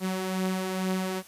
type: beating tone pair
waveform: sawtooth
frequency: 185.4 / 187.6 Hz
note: F#3 / F#3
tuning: +4 / +24 cents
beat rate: 2.2 Hz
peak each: -31 / -24 dBFS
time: 0-1.23 s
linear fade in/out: 50 ms
effects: white hiss -51 dBFS RMS until 1.27 s + resampled to 32000 Hz